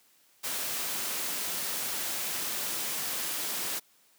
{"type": "noise", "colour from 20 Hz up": "white", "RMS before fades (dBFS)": -33, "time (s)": [0.43, 3.8], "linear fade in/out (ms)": 20, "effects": ["white hiss -64 dBFS RMS until 4.18 s", "high-pass 150 Hz 12 dB/octave"]}